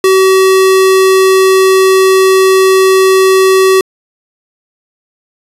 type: tone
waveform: square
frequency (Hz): 380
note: F#4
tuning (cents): +46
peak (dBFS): -5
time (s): 0.04-3.81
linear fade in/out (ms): 2
effects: resampled to 32000 Hz